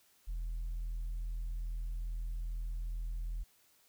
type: tone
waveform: sine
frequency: 41.2 Hz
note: E1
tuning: in tune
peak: -33 dBFS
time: 0.27-3.44 s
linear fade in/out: 20 ms
effects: tanh soft clip ceiling -34 dBFS + white hiss -68 dBFS RMS until 3.88 s